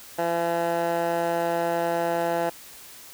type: tone with band-pass filter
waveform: 15% pulse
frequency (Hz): 169.5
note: E3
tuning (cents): +49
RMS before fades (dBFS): -25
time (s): 0.18-2.5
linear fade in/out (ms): 10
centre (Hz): 820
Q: 1.6
effects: white hiss -45 dBFS RMS until 3.13 s